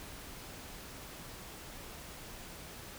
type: silence
effects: pink hiss -48 dBFS RMS until 2.98 s